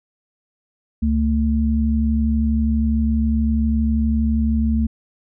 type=tone pair together; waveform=sine; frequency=70.3 / 223.2 Hz; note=C#2 / A3; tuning=+25 / +25 cents; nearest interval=octave + minor sixth; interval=2000 cents; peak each=-18 dBFS; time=1.02-4.87 s; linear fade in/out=10 ms; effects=none